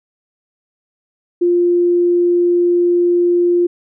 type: tone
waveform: sine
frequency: 350 Hz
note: F4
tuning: 4 cents sharp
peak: -10 dBFS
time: 1.41-3.67 s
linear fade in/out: 10 ms
effects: none